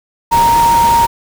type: tone in noise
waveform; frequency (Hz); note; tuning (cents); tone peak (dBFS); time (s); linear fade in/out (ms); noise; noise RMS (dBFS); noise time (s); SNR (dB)
sine; 932.3; A#5; 0; -7; 0.31-1.07; 20; pink; -20; 0.31-1.07; +10
effects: none